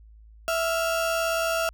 35% pulse tone pair together, 659.2 / 1396.9 Hz, E5 / F6, 0 / 0 cents, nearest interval octave + minor second, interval 1300 cents, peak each -23 / -27 dBFS, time 0.48-1.69 s, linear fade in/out 0 ms, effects added 54 Hz sine -47 dBFS peak until 1.73 s

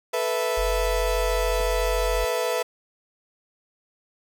35% pulse chord, A suspended second, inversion none, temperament equal, 440 / 493.9 / 659.3 Hz, A4 / B4 / E5, 0 / 0 / 0 cents, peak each -28 / -24 / -26 dBFS, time 0.13-2.63 s, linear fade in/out 10 ms
sine tone, 46.25 Hz, F#1, in tune, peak -25 dBFS, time 0.57-2.25 s, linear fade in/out 10 ms
clicks, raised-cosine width 1 ms, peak -28 dBFS, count 2, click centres 1.601 / 1.61 s
effects 9-bit

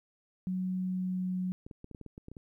sine tone with pitch glide, 185 to 183.62 Hz, F#3 to F#3, 0 to -13 cents, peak -30 dBFS, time 0.47-1.52 s, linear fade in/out 0 ms, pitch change -13 cents, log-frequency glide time 0.76-1.38 s
clicks, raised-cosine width 3 ms, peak -32 dBFS, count 11, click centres 1.665 / 1.712 / 1.844 / 1.913 / 1.948 / 2.013 / 2.063 / 2.179 / 2.284 / 2.316 / 2.368 s
effects 12-bit

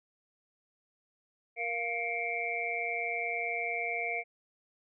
sine tone cluster, 470.4 / 695 / 2151 / 2322 Hz, A#4 / F5 / C7 / D7, +16 / -9 / +47 / -20 cents, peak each -40 / -37 / -36 / -35 dBFS, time 1.56-4.24 s, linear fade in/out 50 ms, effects none

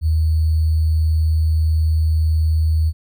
sine tone with sample-and-hold, 79.2 Hz, D#2, 31 cents sharp, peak -13 dBFS, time 0.01-2.93 s, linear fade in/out 50 ms, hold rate 4410 Hz, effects none

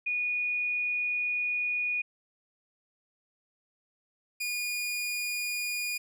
sine / sawtooth tone pair in turn, 2458 / 2440 Hz, D#7 / D#7, -22 / -34 cents, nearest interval unison, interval 12 cents, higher first, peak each -27 dBFS, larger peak neither, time 0.06-2.02 / 4.4-5.98 s, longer first, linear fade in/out 10 ms, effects none

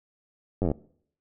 slowing click train, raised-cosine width 2 ms, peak -13 dBFS, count 9, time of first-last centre 0.62-0.715 s, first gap 10 ms, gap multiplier 1.05, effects noise-tail reverb RT60 0.6 s tail -22 dB re dry

